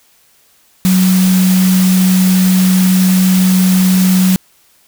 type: tone in noise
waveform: sine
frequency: 185.8 Hz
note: F#3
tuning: 7 cents sharp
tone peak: -7 dBFS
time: 0.85-4.36 s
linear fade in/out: 0 ms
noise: white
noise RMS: -20 dBFS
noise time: 0.85-4.36 s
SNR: +10 dB
effects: white hiss -51 dBFS RMS until 4.87 s